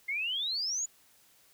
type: exponential sweep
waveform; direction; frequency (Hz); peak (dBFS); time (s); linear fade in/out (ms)
sine; up; 2084 to 7040; -30; 0.08-0.86; 10
effects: white hiss -63 dBFS RMS until 1.53 s